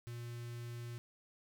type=tone with notch filter; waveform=square; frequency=119 Hz; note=A#2; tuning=36 cents sharp; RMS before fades=-45 dBFS; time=0.07-0.98 s; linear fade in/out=0 ms; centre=720 Hz; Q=0.78; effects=none